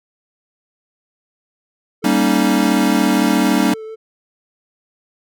triangle tone with vibrato, 440 Hz, A4, in tune, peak -26 dBFS, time 2.02-3.96 s, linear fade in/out 20 ms, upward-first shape sine, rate 5.9 Hz, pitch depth 13 cents each way
square chord, Eb dominant seventh, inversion first, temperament equal, 196 / 233.1 / 277.2 / 311.1 Hz, G3 / Bb3 / Db4 / Eb4, 0 / 0 / 0 / 0 cents, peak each -19 dBFS, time 2.04-3.74 s, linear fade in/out 5 ms
effects none

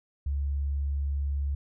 sine tone, 70.4 Hz, C#2, 27 cents sharp, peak -26 dBFS, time 0.26-1.55 s, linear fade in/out 5 ms, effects none

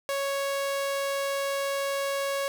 sawtooth tone, 554.4 Hz, C#5, in tune, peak -23 dBFS, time 0.09-2.48 s, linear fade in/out 0 ms, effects none

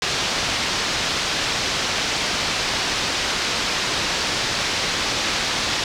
white low-pass noise, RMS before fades -23 dBFS, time 0.02-5.84 s, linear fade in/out 2 ms, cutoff 5500 Hz, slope 24 dB/octave, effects none

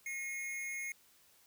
square tone with amplitude modulation, 2159 Hz, C#7, 46 cents flat, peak -37 dBFS, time 0.06-0.92 s, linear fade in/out 2 ms, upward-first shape sine, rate 280 Hz, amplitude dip 45%, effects white hiss -66 dBFS RMS until 1.46 s

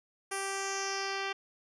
10% pulse tone with low-pass filter sweep, 390.9 Hz, G4, 5 cents flat, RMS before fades -35 dBFS, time 0.31-1.33 s, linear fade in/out 10 ms, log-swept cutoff 10000 to 3700 Hz, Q 3.4, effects none

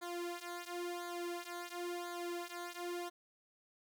sawtooth tone with flanger, 349.2 Hz, F4, in tune, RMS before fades -43 dBFS, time 0.01-3.1 s, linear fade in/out 20 ms, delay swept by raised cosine 0.36 to 3.26 ms, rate 0.96 Hz, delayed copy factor -0.9, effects none

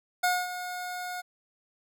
25% pulse tone with ADSR envelope, 722 Hz, F#5, 43 cents flat, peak -18 dBFS, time 0.23-1.22 s, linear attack 11 ms, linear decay 230 ms, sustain -12 dB, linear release 21 ms, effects none

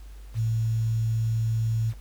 sine tone with quantisation, 112.5 Hz, A2, 39 cents sharp, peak -22 dBFS, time 0.34-1.94 s, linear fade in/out 50 ms, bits 8, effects added 50 Hz sine -40 dBFS peak until 2 s + pink hiss -57 dBFS RMS until 2 s

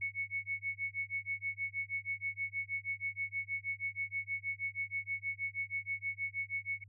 sine tone with tremolo, 2212 Hz, C#7, 4 cents flat, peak -32 dBFS, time 0.01-6.84 s, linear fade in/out 10 ms, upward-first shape sine, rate 6.3 Hz, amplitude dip 100%, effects added 100 Hz sine -55 dBFS peak until 6.88 s

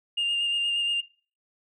sine tone with vibrato, 2815 Hz, F7, 13 cents sharp, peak -22 dBFS, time 0.17-1.01 s, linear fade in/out 10 ms, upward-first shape square, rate 8.5 Hz, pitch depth 13 cents each way, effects noise-tail reverb RT60 0.4 s tail -21 dB re dry + tanh soft clip ceiling -21 dBFS

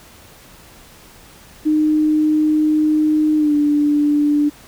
sine tone with pitch glide, 306.8 to 294 Hz, D#4 to D4, -24 to +2 cents, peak -12 dBFS, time 1.65-4.5 s, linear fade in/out 20 ms, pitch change -74 cents, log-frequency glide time 3.37-3.54 s, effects pink hiss -44 dBFS RMS until 4.67 s

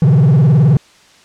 triangle tone with vibrato, 143.1 Hz, D3, 45 cents flat, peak -4 dBFS, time 0.02-0.77 s, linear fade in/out 2 ms, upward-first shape sine, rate 19 Hz, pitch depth 280 cents each way, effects white hiss -46 dBFS RMS until 1.24 s + low-pass 6000 Hz 12 dB/octave

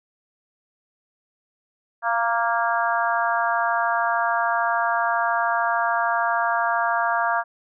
harmonic tone with a mistuned harmonic, 233.1 Hz, A#3, in tune, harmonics 3 / 4 / 5 / 6 / 7, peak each -24 / -25 / -26 / -27 / -27 dBFS, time 2.02-7.44 s, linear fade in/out 50 ms, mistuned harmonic 3, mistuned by -22 cents, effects none

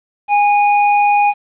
square tone, 822 Hz, G#5, 18 cents flat, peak -10 dBFS, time 0.28-1.34 s, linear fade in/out 50 ms, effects resampled to 8000 Hz + 8-bit

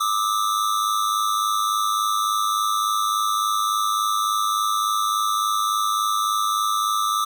square tone pair together, 1188.5 / 1292 Hz, D6 / E6, +20 / -35 cents, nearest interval minor second, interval 145 cents, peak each -22 / -25 dBFS, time 0-7.25 s, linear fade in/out 10 ms, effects 9-bit

